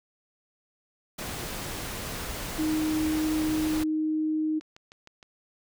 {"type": "noise", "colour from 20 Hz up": "pink", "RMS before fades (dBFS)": -35, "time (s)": [1.18, 3.84], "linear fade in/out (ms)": 10}
{"type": "tone", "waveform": "sine", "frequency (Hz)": 311.1, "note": "D#4", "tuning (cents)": 0, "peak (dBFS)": -24, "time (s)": [2.58, 4.6], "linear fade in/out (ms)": 20}
{"type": "click train", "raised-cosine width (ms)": 0.2, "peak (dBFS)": -31, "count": 5, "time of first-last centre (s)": [4.61, 5.228], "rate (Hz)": 6.47}
{"effects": []}